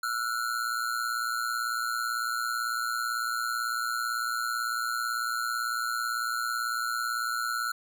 square ring-modulated tone, 1396.9 Hz, F6, in tune, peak -26 dBFS, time 0.03-7.72 s, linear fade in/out 5 ms, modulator 59 Hz, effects none

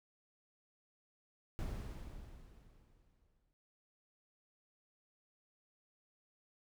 brown noise with exponential decay, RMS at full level -39 dBFS, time 1.59-3.53 s, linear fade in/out 0 ms, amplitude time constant 420 ms, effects none

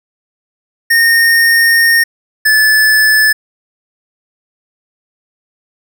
square tone pair in turn, 1841 / 1736.1 Hz, A#6 / A6, -22 / -24 cents, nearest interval minor second, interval 102 cents, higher first, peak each -7 dBFS, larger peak neither, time 0.9-2.04 / 2.45-3.33 s, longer first, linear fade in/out 10 ms, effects none

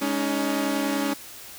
sawtooth chord, Ab suspended fourth, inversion none, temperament equal with one note detuned, 207.7 / 280.7 / 311.1 Hz, Ab3 / Db4 / Eb4, 0 / +22 / 0 cents, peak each -27 / -21 / -26 dBFS, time 0.01-1.14 s, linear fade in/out 10 ms, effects white hiss -42 dBFS RMS until 1.58 s

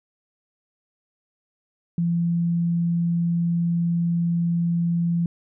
sine tone, 170.3 Hz, F3, 43 cents flat, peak -19 dBFS, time 1.98-5.26 s, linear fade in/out 2 ms, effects none

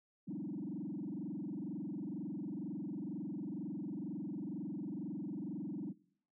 sine tone with frequency modulation, 243.3 Hz, B3, 26 cents flat, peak -38 dBFS, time 0.27-5.93 s, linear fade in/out 20 ms, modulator 22.1 Hz, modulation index 3.5, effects noise-tail reverb RT60 0.6 s tail -21 dB re dry + tanh soft clip ceiling -34 dBFS

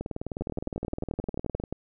two click trains, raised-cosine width 2 ms, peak -19 / -17 dBFS, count 32 / 16, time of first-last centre 0.01-1.6 / 0.41-1.726 s, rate 19.5 / 11.4 Hz, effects none

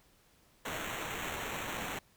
white noise with sample-and-hold, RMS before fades -39 dBFS, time 0.65-1.99 s, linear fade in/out 5 ms, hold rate 4900 Hz, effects pink hiss -66 dBFS RMS until 2.16 s

